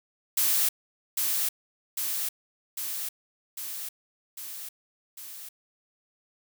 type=noise with echo; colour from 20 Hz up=blue; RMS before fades=-24 dBFS; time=0.37-0.69 s; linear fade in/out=5 ms; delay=800 ms; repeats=6; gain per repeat=-3 dB; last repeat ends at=5.49 s; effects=none